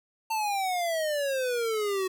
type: exponential sweep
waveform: square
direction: down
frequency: 902 to 370 Hz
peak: -27 dBFS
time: 0.3-2.08 s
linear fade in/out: 10 ms
effects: none